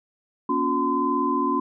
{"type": "tone cluster", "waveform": "sine", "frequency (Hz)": [240.8, 282.4, 357.8, 1024], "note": ["B3", "C#4", "F4", "C6"], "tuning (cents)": [-44, 32, 42, -38], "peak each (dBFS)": [-29, -25, -28, -23], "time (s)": [0.49, 1.6], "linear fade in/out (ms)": 5, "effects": []}